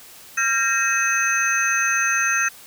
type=tone cluster; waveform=sine; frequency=1370 / 1599 / 1863 / 2560 / 6170 Hz; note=F6 / G6 / A#6 / D#7 / G8; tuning=-34 / +34 / -2 / +49 / -28 cents; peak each=-24 dBFS; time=0.37-2.49 s; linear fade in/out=10 ms; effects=white hiss -44 dBFS RMS until 2.66 s